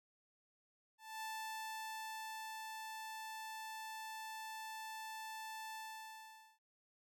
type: tone with ADSR envelope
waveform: sawtooth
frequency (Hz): 880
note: A5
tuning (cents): 0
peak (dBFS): -39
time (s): 0.98-6.59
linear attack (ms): 240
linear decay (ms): 1400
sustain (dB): -3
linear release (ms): 840
effects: none